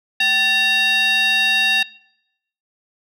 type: tone with frequency modulation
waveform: sine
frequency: 2747 Hz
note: F7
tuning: 29 cents flat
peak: -11 dBFS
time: 0.2-1.83 s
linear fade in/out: 5 ms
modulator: 987 Hz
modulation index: 1.2
effects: noise-tail reverb RT60 0.8 s tail -24 dB re dry + tanh soft clip ceiling -13 dBFS